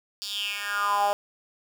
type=tone with high-pass filter sweep; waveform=10% pulse; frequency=203.8 Hz; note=G#3; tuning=32 cents flat; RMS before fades=-27 dBFS; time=0.22-1.13 s; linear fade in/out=0 ms; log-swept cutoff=4500 to 660 Hz; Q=6; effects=9-bit